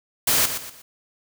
white noise with echo, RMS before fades -19 dBFS, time 0.27-0.46 s, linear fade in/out 5 ms, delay 120 ms, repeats 3, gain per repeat -9 dB, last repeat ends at 0.82 s, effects none

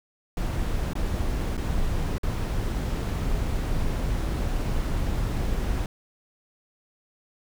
brown noise with dropouts, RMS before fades -26 dBFS, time 0.37-5.86 s, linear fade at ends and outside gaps 2 ms, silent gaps 0.934-0.953 / 1.569-1.577 / 2.182-2.232 s, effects none

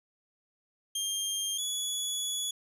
20% pulse tone pair in turn, 3200 / 3394 Hz, G7 / G#7, +35 / +37 cents, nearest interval minor second, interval 102 cents, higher second, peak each -25 / -25 dBFS, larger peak neither, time 0.95-1.58 / 1.58-2.51 s, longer second, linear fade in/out 5 ms, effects resampled to 32000 Hz

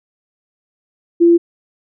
sine tone, 340.9 Hz, F4, 42 cents flat, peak -6 dBFS, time 1.2-1.38 s, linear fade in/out 20 ms, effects none

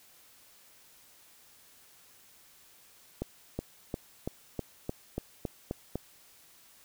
accelerating click train, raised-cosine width 2 ms, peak -19 dBFS, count 10, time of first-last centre 3.22-5.956 s, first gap 370 ms, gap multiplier 0.95, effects white hiss -59 dBFS RMS until 6.84 s

